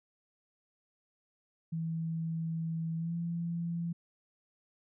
sine tone with pitch glide, 163.3 to 169.45 Hz, E3 to E3, -16 to +48 cents, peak -32 dBFS, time 1.72-3.93 s, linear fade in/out 10 ms, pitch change +64 cents, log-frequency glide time 2.97-3.14 s, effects none

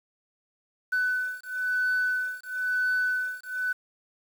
sine beating tone pair, 1500 / 1501 Hz, F#6 / F#6, +23 / +24 cents, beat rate 1 Hz, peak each -27 dBFS, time 0.92-3.73 s, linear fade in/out 10 ms, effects tanh soft clip ceiling -19 dBFS + 8-bit

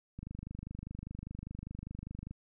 click train, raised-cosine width 5 ms, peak -30 dBFS, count 54, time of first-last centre 0.19-2.31 s, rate 25 Hz, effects none

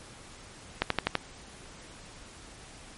click train, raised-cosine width 0.3 ms, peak -8 dBFS, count 5, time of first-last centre 0.82-1.153 s, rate 12 Hz, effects pink hiss -49 dBFS RMS until 2.97 s + MP3 48 kbps

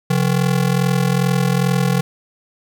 square ring-modulated tone, 156.3 Hz, D#3, 8 cents sharp, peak -12 dBFS, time 0.1-2.01 s, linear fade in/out 0 ms, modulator 21.2 Hz, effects none

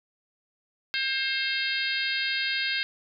harmonic tone, 532 Hz, C5, 29 cents sharp, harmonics 3 / 4 / 5 / 6 / 7 / 8 / 9, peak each -31 / -32 / -33 / -34 / -34 / -35 / -36 dBFS, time 0.94-2.83 s, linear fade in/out 0 ms, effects none

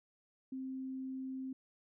sine tone, 262.6 Hz, C4, 6 cents sharp, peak -39 dBFS, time 0.52-1.53 s, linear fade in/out 5 ms, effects none

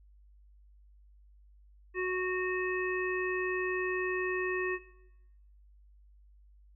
harmonic tone, 368 Hz, F#4, 9 cents flat, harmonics 1 / 3 / 5 / 7, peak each -31 / -41 / -36 / -41 dBFS, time 1.94-4.79 s, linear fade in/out 50 ms, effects noise-tail reverb RT60 0.9 s tail -17 dB re dry + added 50 Hz sine -56 dBFS peak until 6.75 s

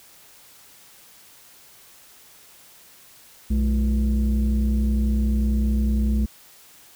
sine tone pair together, 61 / 214.1 Hz, B1 / A3, -21 / -47 cents, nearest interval octave + minor seventh, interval 2174 cents, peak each -17 / -21 dBFS, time 3.5-6.26 s, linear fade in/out 10 ms, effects tanh soft clip ceiling -15 dBFS + white hiss -50 dBFS RMS until 6.95 s

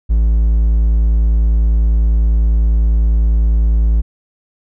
triangle tone, 55 Hz, A1, in tune, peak -7 dBFS, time 0.09-4.02 s, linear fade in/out 20 ms, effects none

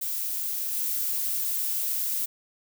violet noise with level steps, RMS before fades -30 / -28 dBFS, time 0.01-2.26 s, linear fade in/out 10 ms, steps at 0.72 s, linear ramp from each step 20 ms, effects none

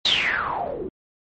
white noise with low-pass filter sweep, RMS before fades -24 dBFS, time 0.05-0.89 s, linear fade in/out 5 ms, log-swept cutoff 4000 to 320 Hz, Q 9.8, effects MP3 32 kbps

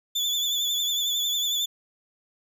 35% pulse tone with vibrato, 3479 Hz, A7, 20 cents flat, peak -22 dBFS, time 0.15-1.66 s, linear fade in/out 10 ms, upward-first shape triangle, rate 11 Hz, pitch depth 60 cents each way, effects none

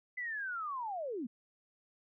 sine linear sweep, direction down, 2031 to 211.9 Hz, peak -36 dBFS, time 0.17-1.27 s, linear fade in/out 10 ms, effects none

